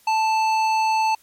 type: tone with hard clipping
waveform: sine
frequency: 880 Hz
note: A5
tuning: in tune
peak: -19 dBFS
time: 0.07-1.15 s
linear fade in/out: 5 ms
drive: 12 dB
effects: white hiss -56 dBFS RMS until 1.22 s + MP3 64 kbps